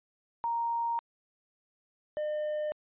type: tone pair in turn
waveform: sine / triangle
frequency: 932.3 / 604.8 Hz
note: A#5 / D#5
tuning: 0 / -49 cents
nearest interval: perfect fifth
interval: 749 cents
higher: first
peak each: -28 dBFS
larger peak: neither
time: 0.44-0.99 / 2.17-2.72 s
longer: neither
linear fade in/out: 0 ms
effects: resampled to 8000 Hz